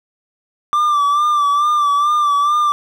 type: tone with vibrato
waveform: triangle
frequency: 1174.7 Hz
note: D6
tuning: in tune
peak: -10 dBFS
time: 0.73-2.72 s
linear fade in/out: 0 ms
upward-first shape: sine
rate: 2.3 Hz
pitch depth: 49 cents each way
effects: none